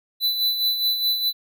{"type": "tone with tremolo", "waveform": "square", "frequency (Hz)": 3992, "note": "B7", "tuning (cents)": 18, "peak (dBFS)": -18, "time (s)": [0.2, 1.33], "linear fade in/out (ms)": 50, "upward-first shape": "sine", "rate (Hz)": 4.8, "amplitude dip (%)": 55, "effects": []}